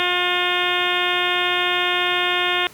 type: harmonic tone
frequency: 357.2 Hz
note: F4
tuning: 39 cents sharp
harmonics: 1 / 2 / 3 / 4 / 5 / 6 / 7 / 8 / 9 / 10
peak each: -27 / -27 / -27 / -27 / -27 / -27 / -27 / -27 / -27 / -27 dBFS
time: 0-2.67 s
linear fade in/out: 0 ms
effects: pink hiss -44 dBFS RMS until 2.73 s + high-pass 100 Hz 12 dB/octave